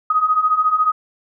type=beating tone pair; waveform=sine; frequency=1244.5 / 1258.5 Hz; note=D#6 / D#6; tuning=0 / +19 cents; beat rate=14 Hz; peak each=-19 / -15 dBFS; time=0.1-0.92 s; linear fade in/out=5 ms; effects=none